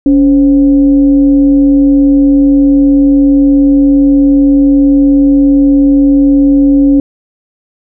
sine tone with frequency modulation, 281.3 Hz, C#4, 26 cents sharp, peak -3 dBFS, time 0.06-7 s, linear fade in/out 2 ms, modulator 242 Hz, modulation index 0.32, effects none

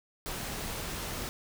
pink noise, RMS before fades -37 dBFS, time 0.26-1.29 s, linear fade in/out 0 ms, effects none

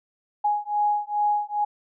sine beating tone pair, 830.6 / 833 Hz, G#5 / G#5, 0 / +5 cents, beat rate 2.4 Hz, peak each -24 dBFS, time 0.44-1.65 s, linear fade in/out 10 ms, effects none

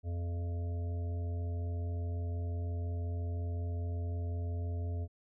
harmonic tone with a mistuned harmonic, 85.6 Hz, F2, 34 cents flat, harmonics 1 / 3 / 5 / 7 / 8, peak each -33 / -49 / -50 / -54 / -54 dBFS, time 0.03-5.08 s, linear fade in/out 50 ms, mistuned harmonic 1, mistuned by +27 cents, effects none

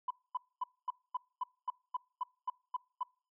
sine tone bursts, 1000 Hz, B5, 21 cents sharp, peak -31 dBFS, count 12, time 0.08-3.032 s, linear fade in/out 5 ms, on 26 ms, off 240 ms, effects noise-tail reverb RT60 0.4 s tail -26 dB re dry + tanh soft clip ceiling -27 dBFS

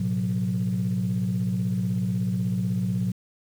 sine tone cluster, 111.3 / 127.5 / 182.6 Hz, A2 / C3 / F#3, +20 / -44 / -23 cents, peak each -27 / -29 / -24 dBFS, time 0-3.12 s, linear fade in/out 5 ms, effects tanh soft clip ceiling -17 dBFS + 8-bit

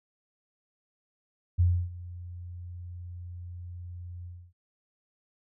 sine tone with ADSR envelope, 88.1 Hz, F2, 16 cents sharp, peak -18 dBFS, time 1.58-4.53 s, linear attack 22 ms, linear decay 290 ms, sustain -20 dB, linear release 280 ms, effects none

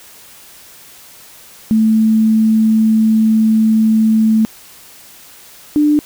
sine tone pair in turn, 220 / 297.6 Hz, A3 / D4, 0 / +23 cents, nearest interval perfect fourth, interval 523 cents, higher second, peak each -8 dBFS, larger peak neither, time 1.71-4.45 / 5.76-5.99 s, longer first, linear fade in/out 0 ms, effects white hiss -40 dBFS RMS until 6.05 s

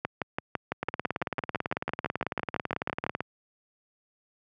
two click trains, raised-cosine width 0.5 ms, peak -14 / -13 dBFS, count 44 / 19, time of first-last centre 0.83-3.206 / 0.05-3.065 s, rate 18.1 / 5.97 Hz, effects high-pass 100 Hz 12 dB/octave

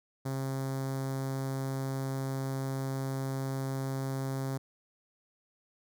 sawtooth tone with notch filter, 134.3 Hz, C3, 46 cents sharp, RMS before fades -34 dBFS, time 0.25-4.58 s, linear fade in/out 10 ms, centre 2700 Hz, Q 0.75, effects none

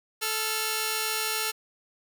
5% pulse tone pair together, 436.5 / 1377 Hz, A4 / F6, -14 / -25 cents, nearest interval octave + minor sixth, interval 1989 cents, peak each -18 dBFS, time 0.21-1.52 s, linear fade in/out 20 ms, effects none

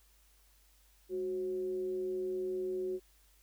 sine tone with frequency modulation, 370 Hz, F#4, in tune, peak -33 dBFS, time 1.09-3 s, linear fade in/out 50 ms, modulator 165 Hz, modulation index 0.28, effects added 50 Hz sine -65 dBFS peak until 3.42 s + white hiss -68 dBFS RMS until 3.42 s

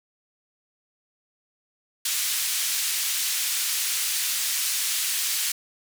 white band-pass noise, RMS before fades -26 dBFS, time 2.05-5.52 s, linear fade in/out 5 ms, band 2200 to 12000 Hz, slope 12 dB/octave, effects none

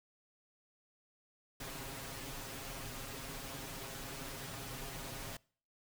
pink noise with comb filter, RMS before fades -45 dBFS, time 1.6-5.37 s, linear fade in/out 5 ms, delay 7.4 ms, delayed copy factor +0.85, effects noise-tail reverb RT60 0.5 s tail -25 dB re dry

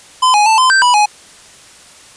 square tone with pitch steps, 1021 / 834 / 884 / 1028 / 1562 / 982 / 837 Hz, C6 / G#5 / A5 / C6 / G6 / B5 / G#5, -43 / +7 / +8 / -31 / -7 / -10 / +13 cents, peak -8 dBFS, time 0.22-1.06 s, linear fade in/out 10 ms, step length 120 ms, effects white hiss -40 dBFS RMS until 2.16 s + resampled to 22050 Hz

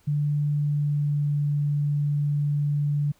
sine tone with pitch glide, 146.83 to 145.73 Hz, D3 to D3, 0 to -13 cents, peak -21 dBFS, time 0.07-3.12 s, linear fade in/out 10 ms, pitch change -13 cents, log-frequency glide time 0.54-1.32 s, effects pink hiss -62 dBFS RMS until 3.19 s

